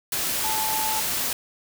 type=tone in noise; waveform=sine; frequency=873 Hz; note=A5; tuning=14 cents flat; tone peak=-27 dBFS; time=0.44-1 s; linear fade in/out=2 ms; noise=white; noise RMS=-26 dBFS; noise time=0.12-1.33 s; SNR=-4 dB; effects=none